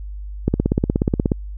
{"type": "click train", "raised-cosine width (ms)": 3, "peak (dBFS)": -3, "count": 15, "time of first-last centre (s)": [0.48, 1.318], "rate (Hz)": 16.7, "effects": ["added 50 Hz sine -28 dBFS peak until 1.57 s"]}